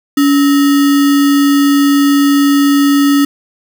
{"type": "tone with sample-and-hold", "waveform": "sine", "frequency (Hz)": 283, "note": "C#4", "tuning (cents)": 36, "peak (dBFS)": -6, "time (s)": [0.17, 3.25], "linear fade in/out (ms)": 5, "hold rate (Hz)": 1575, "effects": []}